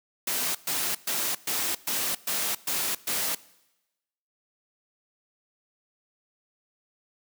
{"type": "noise bursts", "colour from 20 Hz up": "white", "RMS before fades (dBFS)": -28, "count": 8, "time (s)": [0.27, 3.35], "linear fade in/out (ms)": 5, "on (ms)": 280, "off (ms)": 120, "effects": ["noise-tail reverb RT60 1.0 s tail -21 dB re dry", "high-pass 150 Hz 12 dB/octave"]}